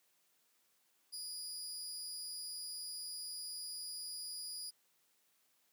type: tone with amplitude modulation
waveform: 25% pulse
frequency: 4908 Hz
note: D#8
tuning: 25 cents flat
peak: -35 dBFS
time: 1.12-4.71 s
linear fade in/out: 20 ms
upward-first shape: sine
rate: 288 Hz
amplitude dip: 65%
effects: white hiss -75 dBFS RMS until 5.72 s + high-pass 150 Hz 12 dB/octave